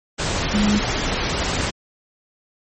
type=tone in noise; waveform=sine; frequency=207.8 Hz; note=G#3; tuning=1 cent sharp; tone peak=-15 dBFS; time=0.53-0.8 s; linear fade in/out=20 ms; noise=pink; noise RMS=-22 dBFS; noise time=0.18-1.71 s; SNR=+4 dB; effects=MP3 32 kbps